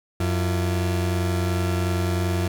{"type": "tone pair together", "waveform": "35% pulse", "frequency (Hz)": [90.52, 339.3], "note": ["F#2", "F4"], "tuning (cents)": [-37, -50], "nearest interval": "octave + major seventh", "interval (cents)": 2287, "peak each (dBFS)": [-20, -27], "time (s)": [0.2, 2.48], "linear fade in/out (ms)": 5, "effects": []}